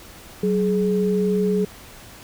sine tone pair together, 188.2 / 420.8 Hz, F#3 / G#4, +30 / +23 cents, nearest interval octave + major second, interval 1393 cents, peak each -20 dBFS, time 0.43-1.65 s, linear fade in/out 5 ms, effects pink hiss -43 dBFS RMS until 2.23 s

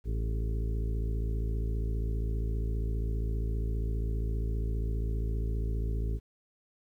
harmonic tone with a mistuned harmonic, 55 Hz, A1, in tune, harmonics 1 / 2 / 3 / 4 / 5 / 6 / 7 / 8, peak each -29 / -36 / -45 / -46 / -48 / -50 / -46 / -49 dBFS, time 0.04-6.2 s, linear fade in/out 50 ms, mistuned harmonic 7, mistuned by +49 cents, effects 11-bit

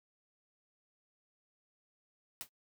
white noise with exponential decay, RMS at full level -38 dBFS, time 2.41-2.49 s, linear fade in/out 0 ms, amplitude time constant 17 ms, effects noise-tail reverb RT60 0.1 s tail -25 dB re dry

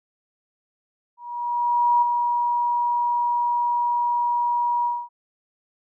sine tone with ADSR envelope, 959 Hz, A#5, 49 cents sharp, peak -14 dBFS, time 1.17-5.09 s, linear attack 850 ms, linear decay 11 ms, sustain -5 dB, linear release 240 ms, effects none

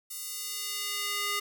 square tone with high-pass filter sweep, 408.4 Hz, G#4, 29 cents flat, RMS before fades -34 dBFS, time 0.1-1.4 s, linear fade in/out 10 ms, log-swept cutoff 8400 to 1400 Hz, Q 0.75, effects none

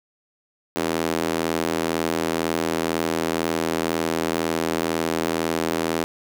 square tone with high-pass filter, 41.01 Hz, E1, 8 cents flat, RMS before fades -24 dBFS, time 0.76-6.04 s, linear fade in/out 0 ms, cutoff 320 Hz, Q 1.3, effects none

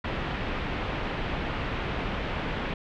pink low-pass noise, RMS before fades -31 dBFS, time 0.04-2.74 s, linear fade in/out 5 ms, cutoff 3100 Hz, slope 24 dB/octave, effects none

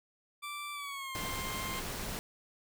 20% pulse tone with pitch glide, 1170 to 1054.5 Hz, D6 to C6, -7 to +13 cents, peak -34 dBFS, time 0.42-1.81 s, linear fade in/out 20 ms, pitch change -180 cents, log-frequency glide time 0.73-1.16 s
pink noise, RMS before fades -39 dBFS, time 1.15-2.19 s, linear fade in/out 0 ms
effects none

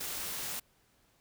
white noise, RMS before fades -38 dBFS, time 0-0.6 s, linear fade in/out 10 ms, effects pink hiss -69 dBFS RMS until 1.2 s

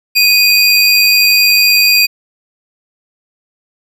square tone pair together, 2489 / 4726 Hz, D#7 / D8, 0 / +10 cents, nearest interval major seventh, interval 1110 cents, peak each -10 dBFS, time 0.15-2.07 s, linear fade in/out 20 ms, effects none

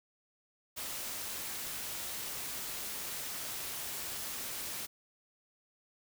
white noise, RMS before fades -40 dBFS, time 0.76-4.87 s, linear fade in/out 20 ms, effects none

